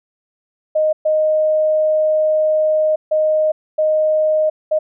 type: tone bursts at uneven times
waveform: sine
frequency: 620 Hz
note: D#5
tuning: 6 cents flat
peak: -12 dBFS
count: 5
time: 0.75-0.93 / 1.05-2.96 / 3.11-3.52 / 3.78-4.5 / 4.71-4.79 s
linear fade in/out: 10 ms
effects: none